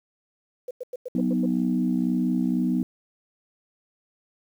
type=tone bursts; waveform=sine; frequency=502 Hz; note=B4; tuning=28 cents sharp; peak=-29 dBFS; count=7; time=0.68-1.459 s; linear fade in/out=5 ms; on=29 ms; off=96 ms
type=chord; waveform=sine; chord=B major; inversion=second; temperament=equal; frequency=185 / 246.9 / 311.1 Hz; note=F#3 / B3 / D#4; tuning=0 / 0 / 0 cents; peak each=-25 / -23 / -28 dBFS; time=1.15-2.83 s; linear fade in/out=2 ms
effects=tanh soft clip ceiling -12 dBFS + 9-bit